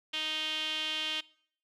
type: tone with band-pass filter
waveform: sawtooth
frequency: 311.1 Hz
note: D#4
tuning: in tune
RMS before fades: -34 dBFS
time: 0.13-1.21 s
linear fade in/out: 10 ms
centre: 3100 Hz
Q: 5.5
effects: noise-tail reverb RT60 0.6 s tail -23 dB re dry